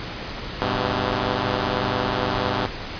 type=tone pair together; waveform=5% pulse; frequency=99.93 / 126 Hz; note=G2 / B2; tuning=+34 / +35 cents; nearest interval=major third; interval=401 cents; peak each=-13 dBFS; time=0.62-2.66 s; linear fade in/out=0 ms; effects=pink hiss -32 dBFS RMS until 2.99 s + resampled to 11025 Hz